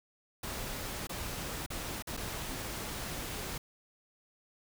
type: noise with dropouts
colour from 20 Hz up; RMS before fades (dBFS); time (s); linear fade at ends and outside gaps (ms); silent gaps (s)
pink; -39; 0.43-3.58; 5; 1.071-1.093 / 1.663-1.702 / 2.024-2.071 / 2.168-2.173
effects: none